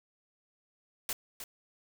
white noise with echo, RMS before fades -34 dBFS, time 1.09-1.13 s, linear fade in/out 2 ms, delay 310 ms, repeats 1, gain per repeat -9 dB, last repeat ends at 1.44 s, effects none

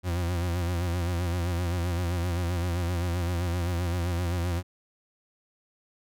40% pulse tone with vibrato, 87.31 Hz, F2, in tune, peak -25 dBFS, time 0.03-4.63 s, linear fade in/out 50 ms, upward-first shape sine, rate 7.7 Hz, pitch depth 62 cents each way, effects none

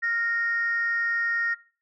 sine tone pair together, 1400 / 1855.9 Hz, F6 / A#6, +4 / -8 cents, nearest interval perfect fourth, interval 488 cents, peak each -31 / -23 dBFS, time 0.02-1.55 s, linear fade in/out 20 ms, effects noise-tail reverb RT60 0.4 s tail -18 dB re dry + tanh soft clip ceiling -17 dBFS

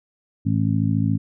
harmonic tone, 54 Hz, A1, 32 cents flat, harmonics 2 / 3 / 4 / 5, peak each -21 / -23 / -24 / -25 dBFS, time 0.45-1.18 s, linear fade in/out 20 ms, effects none

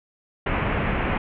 pink low-pass noise, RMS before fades -24 dBFS, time 0.46-1.18 s, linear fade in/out 5 ms, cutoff 2700 Hz, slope 48 dB/octave, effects none

